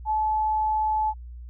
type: tone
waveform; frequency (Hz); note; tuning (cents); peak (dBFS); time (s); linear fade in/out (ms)
sine; 863; A5; -34; -21; 0.05-1.14; 50
effects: added 60 Hz sine -37 dBFS peak until 1.49 s